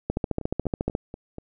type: two click trains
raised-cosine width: 2 ms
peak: -22 / -11 dBFS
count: 6 / 13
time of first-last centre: 0.17-1.384 / 0.1-0.951 s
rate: 4.12 / 14.1 Hz
effects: none